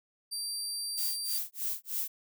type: tone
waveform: 25% pulse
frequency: 4699 Hz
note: D8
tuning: in tune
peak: -29 dBFS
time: 0.31-1.39 s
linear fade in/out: 20 ms
type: noise with tremolo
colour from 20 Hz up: violet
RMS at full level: -32 dBFS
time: 0.97-2.08 s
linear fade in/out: 10 ms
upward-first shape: sine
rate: 3.2 Hz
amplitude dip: 100%
effects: none